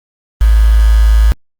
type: tone with quantisation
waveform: sine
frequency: 54 Hz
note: A1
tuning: 32 cents flat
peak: -4 dBFS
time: 0.41-1.32 s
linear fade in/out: 0 ms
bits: 4
effects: Opus 24 kbps